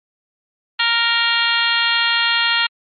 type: harmonic tone with a mistuned harmonic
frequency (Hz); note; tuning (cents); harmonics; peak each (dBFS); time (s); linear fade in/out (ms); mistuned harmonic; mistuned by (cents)
466.2; A#4; 0; 2 / 3 / 4 / 5 / 6 / 7 / 8 / 9; -25 / -21 / -21 / -25 / -21 / -21 / -27 / -23; 0.79-2.67; 10; 8; -45
effects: MP3 32 kbps